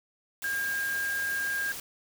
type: tone in noise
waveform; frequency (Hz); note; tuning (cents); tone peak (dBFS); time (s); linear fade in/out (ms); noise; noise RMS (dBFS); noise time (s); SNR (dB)
sine; 1614; G#6; -50; -28; 0.44-1.72; 2; white; -39; 0.42-1.8; +8
effects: none